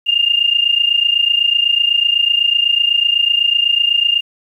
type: tone pair together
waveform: sine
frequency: 2799 / 2827 Hz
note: F7 / F7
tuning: +3 / +20 cents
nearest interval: unison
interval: 17 cents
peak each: -14 dBFS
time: 0.06-4.21 s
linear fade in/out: 20 ms
effects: 8-bit